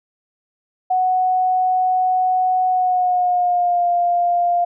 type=tone with pitch glide; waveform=sine; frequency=740 to 700.1 Hz; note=F#5 to F5; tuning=0 to +4 cents; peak=-14 dBFS; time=0.9-4.65 s; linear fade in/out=10 ms; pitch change=-96 cents; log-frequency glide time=2.68-3.88 s; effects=none